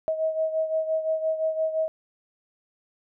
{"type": "beating tone pair", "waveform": "sine", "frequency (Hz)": [635, 640.8], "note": ["D#5", "E5"], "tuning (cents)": [35, -49], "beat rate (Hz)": 5.8, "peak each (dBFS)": [-24, -30], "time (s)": [0.08, 1.88], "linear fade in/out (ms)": 0, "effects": []}